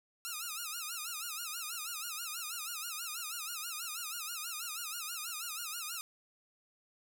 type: tone with vibrato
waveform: 5% pulse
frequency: 1319 Hz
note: E6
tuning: 1 cent sharp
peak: -27 dBFS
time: 0.25-6.01 s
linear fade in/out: 0 ms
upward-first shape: sine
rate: 6.2 Hz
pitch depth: 150 cents each way
effects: none